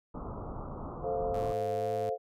pink low-pass noise, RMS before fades -40 dBFS, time 0.14-1.53 s, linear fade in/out 10 ms, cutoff 1300 Hz, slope 96 dB/octave
sine chord, F major, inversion first, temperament equal with one note detuned, 440 / 526 / 698.5 Hz, A4 / C5 / F5, 0 / +9 / 0 cents, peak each -34 dBFS, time 1.02-2.18 s, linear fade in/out 50 ms
sawtooth tone with vibrato, 105.6 Hz, G#2, 29 cents sharp, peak -36 dBFS, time 1.34-2.1 s, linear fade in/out 5 ms, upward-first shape sine, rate 2.1 Hz, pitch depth 36 cents each way
effects none

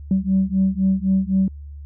sine beating tone pair, 189.2 / 193.1 Hz, F#3 / G3, +39 / -26 cents, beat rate 3.9 Hz, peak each -18 dBFS, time 0.11-1.48 s, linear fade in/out 2 ms, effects tanh soft clip ceiling -10 dBFS + added 72 Hz sine -33 dBFS peak until 1.85 s

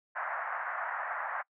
white band-pass noise, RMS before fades -36 dBFS, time 0.15-1.43 s, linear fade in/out 20 ms, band 650 to 1800 Hz, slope 48 dB/octave, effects noise-tail reverb RT60 0.1 s tail -25 dB re dry

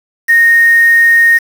sine tone with quantisation, 1853 Hz, A#6, 11 cents flat, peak -4 dBFS, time 0.28-1.39 s, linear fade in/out 20 ms, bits 4, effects none

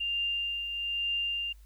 sine tone with tremolo, 2795 Hz, F7, 1 cent sharp, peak -27 dBFS, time 0-1.53 s, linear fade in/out 10 ms, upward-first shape triangle, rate 1.1 Hz, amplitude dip 50%, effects added 51 Hz sine -50 dBFS peak until 1.65 s + white hiss -67 dBFS RMS until 1.65 s

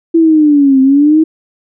sine linear two-way sweep, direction down then up, 334.3 to 261.8 to 321.7 Hz, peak -4 dBFS, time 0.14-1.24 s, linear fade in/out 10 ms, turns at 0.81 s, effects none

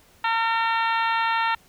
harmonic tone, 455.2 Hz, A#4, 41 cents flat, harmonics 2 / 3 / 4 / 5 / 6 / 7 / 8 / 9, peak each -23 / -26 / -28 / -34 / -32 / -38 / -37 / -41 dBFS, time 0.24-1.55 s, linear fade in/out 5 ms, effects pink hiss -56 dBFS RMS until 1.68 s

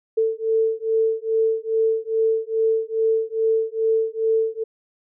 sine beating tone pair, 444.4 / 446.8 Hz, A4 / A4, +17 / +27 cents, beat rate 2.4 Hz, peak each -21 dBFS, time 0.17-4.64 s, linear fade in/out 10 ms, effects none

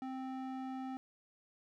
square tone with band-pass filter, 261.6 Hz, C4, in tune, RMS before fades -42 dBFS, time 0.02-0.97 s, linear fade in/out 0 ms, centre 550 Hz, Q 1.2, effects none

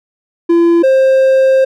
triangle tone pair in turn, 339.3 / 529.7 Hz, F4 / C5, -50 / +21 cents, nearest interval minor sixth, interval 771 cents, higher second, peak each -4 dBFS, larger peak neither, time 0.49-0.83 / 0.83-1.65 s, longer second, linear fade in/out 10 ms, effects none

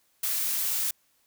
blue noise, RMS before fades -28 dBFS, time 0.23-0.91 s, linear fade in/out 5 ms, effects white hiss -68 dBFS RMS until 1.26 s

